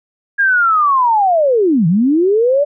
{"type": "linear two-way sweep", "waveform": "sine", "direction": "down then up", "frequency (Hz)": [1644, 154.3, 594], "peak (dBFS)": -9, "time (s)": [0.38, 2.65], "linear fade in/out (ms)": 20, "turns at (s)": 1.87, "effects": []}